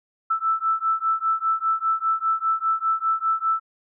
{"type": "beating tone pair", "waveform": "sine", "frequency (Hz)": [1318.5, 1323.5], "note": ["E6", "E6"], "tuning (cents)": [0, 7], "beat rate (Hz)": 5, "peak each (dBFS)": -23, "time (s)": [0.3, 3.6], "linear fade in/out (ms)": 10, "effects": []}